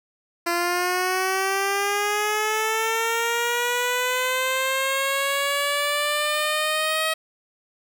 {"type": "linear sweep", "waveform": "10% pulse", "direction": "up", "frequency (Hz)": [341.5, 637], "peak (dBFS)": -13, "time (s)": [0.46, 7.14], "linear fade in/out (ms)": 10, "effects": []}